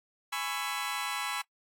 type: chord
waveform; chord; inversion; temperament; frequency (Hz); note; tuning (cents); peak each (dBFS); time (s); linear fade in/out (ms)
20% pulse; C# minor seventh; second; just; 831.5 / 997.9 / 1108.7 / 1330.5; G#5 / B5 / C#6 / E6; +2 / +18 / 0 / +16; -33; 0.32-1.42; 10
effects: noise-tail reverb RT60 0.1 s tail -24 dB re dry + AAC 64 kbps